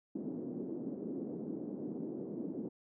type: band-pass noise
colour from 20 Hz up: white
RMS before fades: -41 dBFS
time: 0.15-2.69 s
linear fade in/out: 5 ms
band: 200 to 350 Hz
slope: 24 dB/octave
effects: none